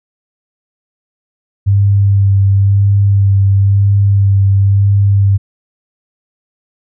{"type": "tone with vibrato", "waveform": "sine", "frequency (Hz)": 99.2, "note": "G2", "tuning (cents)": 21, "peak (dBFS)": -6, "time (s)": [1.66, 5.38], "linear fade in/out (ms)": 20, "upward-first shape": "sine", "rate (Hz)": 0.98, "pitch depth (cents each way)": 18, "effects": []}